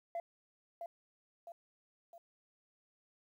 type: tone with echo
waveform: sine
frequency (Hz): 681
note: F5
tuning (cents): -44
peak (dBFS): -34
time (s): 0.15-0.2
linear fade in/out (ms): 2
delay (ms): 660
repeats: 3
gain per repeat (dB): -6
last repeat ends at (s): 2.18
effects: tanh soft clip ceiling -35 dBFS + 12-bit

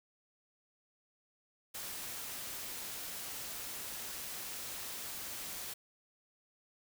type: noise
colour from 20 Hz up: white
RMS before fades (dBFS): -43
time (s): 1.74-5.74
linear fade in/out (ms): 10
effects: none

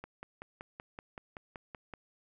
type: click train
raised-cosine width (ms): 0.5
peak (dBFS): -28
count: 11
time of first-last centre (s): 0.04-1.938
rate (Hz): 5.27
effects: none

